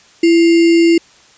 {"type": "tone with sample-and-hold", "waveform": "sine", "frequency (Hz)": 334.9, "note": "E4", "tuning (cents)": 27, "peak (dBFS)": -6, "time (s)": [0.23, 0.98], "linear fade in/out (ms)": 5, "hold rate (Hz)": 2450, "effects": ["white hiss -46 dBFS RMS until 1.37 s", "resampled to 16000 Hz"]}